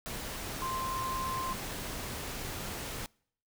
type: tone in noise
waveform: sine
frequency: 1046.5 Hz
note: C6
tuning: in tune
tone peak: -33 dBFS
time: 0.62-1.53 s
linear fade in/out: 0 ms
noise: pink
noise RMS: -39 dBFS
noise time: 0.06-3.06 s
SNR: +3 dB
effects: noise-tail reverb RT60 0.6 s tail -26 dB re dry